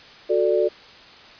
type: chord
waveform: sine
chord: D major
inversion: first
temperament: just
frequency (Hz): 367.1 / 440.5 / 587.3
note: F#4 / A4 / D5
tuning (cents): -14 / +2 / 0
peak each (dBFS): -21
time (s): 0.29-0.69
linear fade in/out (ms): 20
effects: white hiss -45 dBFS RMS until 1.39 s + resampled to 11025 Hz